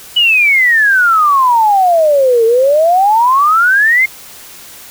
sine exponential two-way sweep, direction down then up, 2982 to 444.9 to 2152 Hz, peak -6 dBFS, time 0.16-4.06 s, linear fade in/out 10 ms, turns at 2.45 s, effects white hiss -34 dBFS RMS until 4.9 s

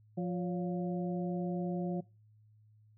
harmonic tone with a mistuned harmonic, 176.8 Hz, F3, 22 cents sharp, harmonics 1 / 2 / 3 / 4, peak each -33 / -39 / -43 / -45 dBFS, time 0.17-2.01 s, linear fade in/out 10 ms, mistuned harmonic 3, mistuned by +90 cents, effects noise-tail reverb RT60 0.3 s tail -22 dB re dry + added 107 Hz sine -60 dBFS peak until 2.97 s

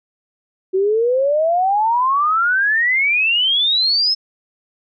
sine exponential sweep, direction up, 370 to 5274 Hz, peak -13 dBFS, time 0.73-4.15 s, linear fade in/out 20 ms, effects none

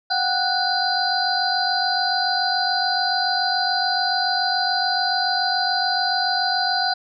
sine tone cluster, 727 / 774 / 1481 / 4094 / 4767 Hz, F#5 / G5 / F#6 / C8 / D8, -31 / -22 / +1 / -38 / +25 cents, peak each -25 dBFS, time 0.1-6.94 s, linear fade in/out 10 ms, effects none

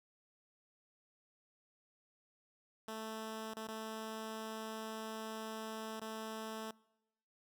10% pulse tone with dropouts, 220.3 Hz, A3, 2 cents sharp, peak -34 dBFS, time 2.88-6.71 s, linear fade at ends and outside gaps 2 ms, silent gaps 3.536-3.567 / 3.671-3.684 / 5.997-6.016 s, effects noise-tail reverb RT60 0.9 s tail -24 dB re dry

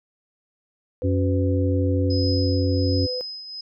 sine tone, 502 Hz, B4, 28 cents sharp, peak -27 dBFS, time 1.02-3.21 s, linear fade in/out 0 ms
harmonic tone, 92.5 Hz, F#2, in tune, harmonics 1 / 3 / 4, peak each -20 / -24 / -30 dBFS, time 1.03-3.07 s, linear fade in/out 20 ms
sine tone with tremolo, 5060 Hz, D#8, 28 cents sharp, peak -26 dBFS, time 2.1-3.61 s, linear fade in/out 5 ms, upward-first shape triangle, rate 1.3 Hz, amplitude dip 70%
effects none

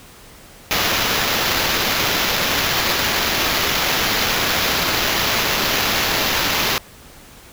blue noise with sample-and-hold, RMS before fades -19 dBFS, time 0.71-6.78 s, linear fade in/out 0 ms, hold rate 8820 Hz, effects pink hiss -43 dBFS RMS until 7.52 s

